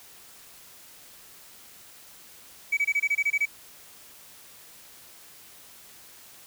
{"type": "tone bursts", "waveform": "triangle", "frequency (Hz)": 2279, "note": "C#7", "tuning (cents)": 47, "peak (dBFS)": -18, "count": 10, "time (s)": [2.72, 3.456], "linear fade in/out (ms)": 10, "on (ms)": 52, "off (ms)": 24, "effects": ["tanh soft clip ceiling -16 dBFS", "white hiss -50 dBFS RMS until 6.46 s"]}